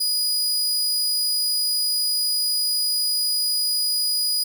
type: tone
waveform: sawtooth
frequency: 4924 Hz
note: D#8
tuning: 19 cents flat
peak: -17 dBFS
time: 0-4.44 s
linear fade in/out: 10 ms
effects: none